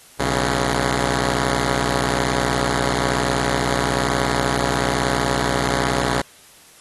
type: tone pair together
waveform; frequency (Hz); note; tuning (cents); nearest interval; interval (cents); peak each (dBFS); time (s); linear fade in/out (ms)
5% pulse; 61.1 / 138.59; B1 / C#3; -18 / 0; octave + major second; 1418; -10; 0.19-6.22; 10
effects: white hiss -47 dBFS RMS until 6.8 s + AAC 32 kbps